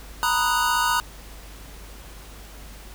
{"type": "chord", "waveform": "square", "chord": "B major seventh", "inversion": "third", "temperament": "equal", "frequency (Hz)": [932.3, 987.8, 1244.5, 1480], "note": ["A#5", "B5", "D#6", "F#6"], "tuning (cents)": [0, 0, 0, 0], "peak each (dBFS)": -26, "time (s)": [0.23, 1], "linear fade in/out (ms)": 0, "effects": ["added 50 Hz sine -41 dBFS peak until 2.94 s", "pink hiss -45 dBFS RMS until 2.94 s"]}